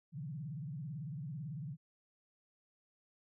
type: tone with vibrato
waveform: sine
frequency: 146.83 Hz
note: D3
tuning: in tune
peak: -40 dBFS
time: 0.12-1.77 s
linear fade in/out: 50 ms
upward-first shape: sine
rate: 18 Hz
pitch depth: 260 cents each way
effects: none